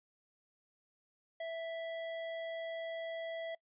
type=tone; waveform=square; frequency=659 Hz; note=E5; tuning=1 cent flat; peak=-39 dBFS; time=1.4-3.55 s; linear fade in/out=5 ms; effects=noise-tail reverb RT60 0.1 s tail -24 dB re dry + resampled to 8000 Hz